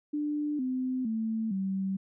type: tone with pitch steps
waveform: sine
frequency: 296.6 / 256.7 / 222.2 / 192.32 Hz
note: D4 / C4 / A3 / G3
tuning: +17 / -33 / +17 / -33 cents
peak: -28 dBFS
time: 0.13-1.97 s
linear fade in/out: 10 ms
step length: 460 ms
effects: none